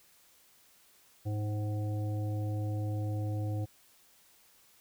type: harmonic tone with a mistuned harmonic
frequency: 104.8 Hz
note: G#2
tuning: 16 cents sharp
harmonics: 1 / 3 / 5 / 7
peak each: -31 / -41 / -45 / -48 dBFS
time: 1.25-3.66 s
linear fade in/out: 20 ms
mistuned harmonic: 7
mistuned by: +30 cents
effects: white hiss -63 dBFS RMS until 4.8 s